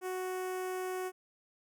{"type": "tone with notch filter", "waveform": "sawtooth", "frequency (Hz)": 370, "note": "F#4", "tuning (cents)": 0, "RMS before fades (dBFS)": -37, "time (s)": [0.01, 1.12], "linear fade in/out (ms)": 50, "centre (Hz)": 4000, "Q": 0.86, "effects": []}